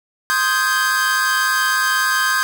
45% pulse chord, Ab major seventh, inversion first, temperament equal with one note detuned, 1046.5 / 1244.5 / 1568 / 1667.9 Hz, C6 / Eb6 / G6 / Ab6, 0 / 0 / 0 / +7 cents, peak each -23 / -23 / -18 / -23 dBFS, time 0.3-2.43 s, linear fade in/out 0 ms, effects none

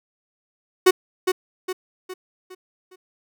45% pulse tone with echo, 370 Hz, F#4, in tune, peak -10 dBFS, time 0.86-0.91 s, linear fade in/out 10 ms, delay 410 ms, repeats 5, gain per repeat -7 dB, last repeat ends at 2.96 s, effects none

